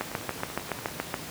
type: two click trains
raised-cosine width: 0.5 ms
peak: -23 / -12 dBFS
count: 10 / 9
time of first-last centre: 0.02-0.885 / 0.01-1.142 s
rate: 10.4 / 7.07 Hz
effects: pink hiss -39 dBFS RMS until 1.3 s + high-pass 100 Hz 12 dB/octave